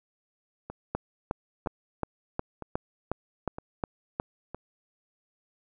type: two click trains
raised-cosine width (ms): 1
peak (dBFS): -14 / -23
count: 10 / 5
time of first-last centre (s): 0.95-4.199 / 0.7-4.546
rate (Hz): 2.77 / 1.04
effects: none

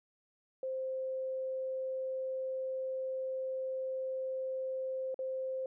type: tone with dropouts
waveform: sine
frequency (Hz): 523.3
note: C5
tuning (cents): 0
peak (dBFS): -34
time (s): 0.63-5.66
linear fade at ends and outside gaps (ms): 2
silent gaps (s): 5.144-5.19
effects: none

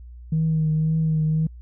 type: tone with vibrato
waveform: sine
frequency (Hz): 157.9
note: D#3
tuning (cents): +26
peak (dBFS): -17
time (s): 0.32-1.47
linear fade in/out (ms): 5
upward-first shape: triangle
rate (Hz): 1.9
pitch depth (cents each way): 32
effects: tanh soft clip ceiling -14 dBFS + added 60 Hz sine -38 dBFS peak until 1.61 s

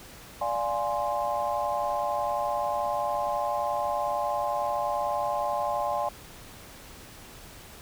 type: chord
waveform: sine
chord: D half-diminished seventh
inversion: none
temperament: equal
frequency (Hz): 587.3 / 698.5 / 830.6 / 1046.5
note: D5 / F5 / Ab5 / C6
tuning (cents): 0 / 0 / 0 / 0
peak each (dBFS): -31 / -32 / -30 / -32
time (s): 0.41-6.09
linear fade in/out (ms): 5
effects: pink hiss -47 dBFS RMS until 7.81 s

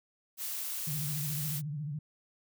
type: noise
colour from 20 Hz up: blue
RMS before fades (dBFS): -37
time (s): 0.37-1.62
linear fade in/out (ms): 50
type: tone with vibrato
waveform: sine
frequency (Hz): 148.1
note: D3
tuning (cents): +15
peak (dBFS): -34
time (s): 0.87-1.99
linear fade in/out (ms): 5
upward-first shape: sine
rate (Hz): 14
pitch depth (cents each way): 110
effects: none

